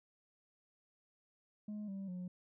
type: tone with pitch steps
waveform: sine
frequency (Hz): 210 / 194.81 / 180.72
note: G#3 / G3 / F#3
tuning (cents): +19 / -11 / -40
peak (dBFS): -38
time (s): 1.68-2.28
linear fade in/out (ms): 5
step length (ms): 200
effects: tanh soft clip ceiling -40 dBFS